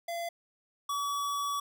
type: tone pair in turn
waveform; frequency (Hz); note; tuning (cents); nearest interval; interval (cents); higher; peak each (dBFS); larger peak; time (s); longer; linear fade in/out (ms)
square; 682 / 1139.1; F5 / C#6; -41 / +47; major sixth; 888; second; -34 / -31; second; 0.08-0.29 / 0.89-1.6; second; 5
effects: none